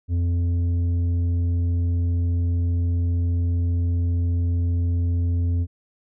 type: tone with tanh clipping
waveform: triangle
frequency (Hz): 86.5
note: F2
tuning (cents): -16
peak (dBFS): -20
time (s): 0.08-5.67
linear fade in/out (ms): 50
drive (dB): 11
effects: none